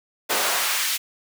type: noise with high-pass filter sweep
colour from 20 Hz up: pink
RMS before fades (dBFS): -23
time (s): 0.29-0.98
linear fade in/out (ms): 20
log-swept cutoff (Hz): 430 to 2700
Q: 0.82
effects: none